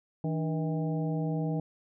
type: harmonic tone with a mistuned harmonic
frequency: 160.1 Hz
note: D#3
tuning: 50 cents sharp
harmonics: 1 / 2 / 3 / 4 / 5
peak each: -29 / -35 / -39 / -41 / -43 dBFS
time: 0.24-1.6 s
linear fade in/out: 2 ms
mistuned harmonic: 2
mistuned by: -120 cents
effects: none